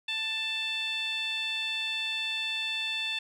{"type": "tone with band-pass filter", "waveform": "15% pulse", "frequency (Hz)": 884, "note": "A5", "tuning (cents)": 8, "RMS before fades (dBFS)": -32, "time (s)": [0.08, 3.19], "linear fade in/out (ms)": 5, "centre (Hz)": 3200, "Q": 4.4, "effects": []}